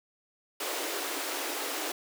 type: high-pass noise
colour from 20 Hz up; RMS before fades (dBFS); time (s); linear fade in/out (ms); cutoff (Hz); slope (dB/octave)
pink; -34; 0.6-1.92; 5; 280; 96
effects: none